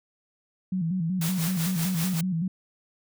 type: tone with vibrato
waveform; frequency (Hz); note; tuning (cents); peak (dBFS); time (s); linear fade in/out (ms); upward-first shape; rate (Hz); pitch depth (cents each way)
sine; 174.61; F3; 0; -24; 0.72-2.48; 5; square; 5.3; 110
type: noise with tremolo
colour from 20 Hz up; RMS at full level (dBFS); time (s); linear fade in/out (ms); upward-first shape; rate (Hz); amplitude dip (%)
white; -31; 1.21-2.21; 5; sine; 5.2; 65
effects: none